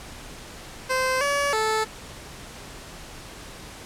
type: tone with pitch steps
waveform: 15% pulse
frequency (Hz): 518 / 569 / 437.2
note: C5 / C#5 / A4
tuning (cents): -17 / +45 / -11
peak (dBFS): -15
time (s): 0.89-1.85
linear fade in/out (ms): 20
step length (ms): 320
effects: pink hiss -41 dBFS RMS until 3.85 s + low-pass 10000 Hz 12 dB/octave